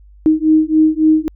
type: beating tone pair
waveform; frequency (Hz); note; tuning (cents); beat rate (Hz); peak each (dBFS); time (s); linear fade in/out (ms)
sine; 311.1 / 314.7; D#4 / D#4; 0 / +20; 3.6; -12; 0.26-1.28; 0
effects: added 50 Hz sine -40 dBFS peak until 1.35 s